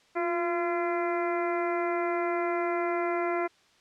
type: harmonic tone with a mistuned harmonic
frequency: 342 Hz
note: F4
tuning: 36 cents flat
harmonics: 1 / 2 / 3 / 4 / 5 / 6 / 7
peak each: -29 / -31 / -36 / -36 / -43 / -38 / -44 dBFS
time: 0.15-3.48 s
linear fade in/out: 20 ms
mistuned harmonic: 1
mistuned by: +45 cents
effects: white hiss -62 dBFS RMS until 3.8 s + low-pass 5000 Hz 12 dB/octave